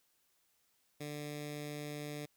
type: tone with notch filter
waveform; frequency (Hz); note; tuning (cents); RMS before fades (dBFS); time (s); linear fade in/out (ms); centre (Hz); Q
10% pulse; 147.8; D3; +11; -43; 1-2.26; 10; 930; 1.1
effects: white hiss -75 dBFS RMS until 2.36 s